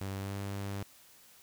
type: tone with pitch glide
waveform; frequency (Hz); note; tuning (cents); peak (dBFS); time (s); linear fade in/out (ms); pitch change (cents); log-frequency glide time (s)
sawtooth; 97.3 to 99.63; G2 to G2; -12 to +29; -32; 0.01-0.83; 0; +41; 0.2-0.36
effects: white hiss -59 dBFS RMS until 1.42 s